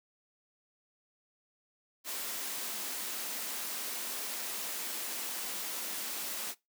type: high-pass noise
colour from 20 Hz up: white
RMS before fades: -38 dBFS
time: 2.04-6.55 s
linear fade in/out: 50 ms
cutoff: 190 Hz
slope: 96 dB/octave
effects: noise-tail reverb RT60 0.2 s tail -21 dB re dry